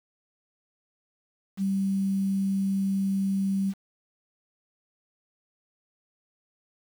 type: tone with quantisation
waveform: sine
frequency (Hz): 194.6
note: G3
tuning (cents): -12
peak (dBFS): -23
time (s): 1.57-3.74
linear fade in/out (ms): 50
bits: 8
effects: none